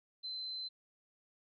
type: tone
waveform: sine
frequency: 4069 Hz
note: C8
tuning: 49 cents flat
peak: -39 dBFS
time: 0.23-0.69 s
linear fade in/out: 20 ms
effects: none